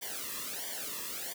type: noise with flanger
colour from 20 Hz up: white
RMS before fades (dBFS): -39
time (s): 0.01-1.34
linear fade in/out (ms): 20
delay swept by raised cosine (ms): 0.75 to 1.36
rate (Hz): 1.5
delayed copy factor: -1
effects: none